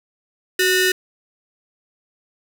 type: ring-modulated tone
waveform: sawtooth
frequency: 1096 Hz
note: C#6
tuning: 20 cents flat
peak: -8 dBFS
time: 0.59-0.92 s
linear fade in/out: 5 ms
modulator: 723 Hz
effects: none